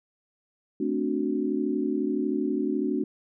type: chord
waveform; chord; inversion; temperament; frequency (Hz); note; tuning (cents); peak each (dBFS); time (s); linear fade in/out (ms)
sine; D dominant seventh; second; equal; 220 / 261.6 / 293.7 / 370; A3 / C4 / D4 / F#4; 0 / 0 / 0 / 0; -31 / -30 / -28 / -30; 0.8-3.04; 5
effects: none